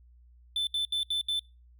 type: tone bursts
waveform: triangle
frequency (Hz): 3525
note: A7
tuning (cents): +2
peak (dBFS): -25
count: 5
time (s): 0.56-1.394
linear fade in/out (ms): 2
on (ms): 110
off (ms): 71
effects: noise-tail reverb RT60 0.3 s tail -25 dB re dry + added 60 Hz sine -54 dBFS peak until 1.79 s